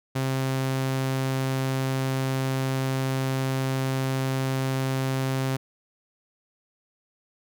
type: tone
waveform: sawtooth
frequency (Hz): 132.7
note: C3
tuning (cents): +25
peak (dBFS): -20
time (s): 0.15-5.57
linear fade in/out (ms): 10
effects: none